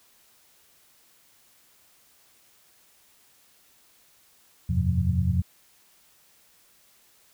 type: tone cluster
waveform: sine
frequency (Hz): 83.4 / 93.5 / 103.2 / 127.5 / 177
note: E2 / F#2 / G#2 / C3 / F3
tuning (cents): +21 / +19 / -10 / -44 / +23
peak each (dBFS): -25 / -27 / -32 / -28 / -28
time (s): 4.69-5.42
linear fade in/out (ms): 10
effects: white hiss -60 dBFS RMS until 7.33 s